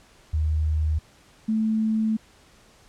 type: tone pair in turn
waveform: sine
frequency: 77.5 / 219.2 Hz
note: D#2 / A3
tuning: -6 / -6 cents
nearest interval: octave + tritone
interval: 1800 cents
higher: second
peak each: -20 dBFS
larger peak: neither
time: 0.33-0.99 / 1.48-2.17 s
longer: second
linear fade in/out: 10 ms
effects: pink hiss -55 dBFS RMS until 2.88 s + low-pass 9000 Hz 12 dB/octave